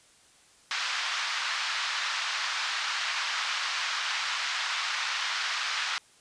pink band-pass noise, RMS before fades -31 dBFS, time 0.71-5.98 s, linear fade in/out 0 ms, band 1100 to 5400 Hz, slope 24 dB/octave, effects white hiss -59 dBFS RMS until 6.2 s + resampled to 22050 Hz

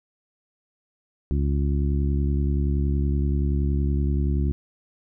harmonic tone, 70.6 Hz, C#2, 32 cents sharp, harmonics 1 / 2 / 3 / 4 / 5, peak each -21 / -27 / -31 / -33 / -35 dBFS, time 1.31-4.52 s, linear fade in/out 0 ms, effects none

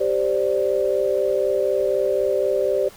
sine chord, G suspended fourth, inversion none, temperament equal, 392 / 523.3 / 587.3 Hz, G4 / C5 / D5, 0 / 0 / 0 cents, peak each -22 dBFS, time 0-2.89 s, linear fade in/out 10 ms, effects pink hiss -45 dBFS RMS until 2.96 s

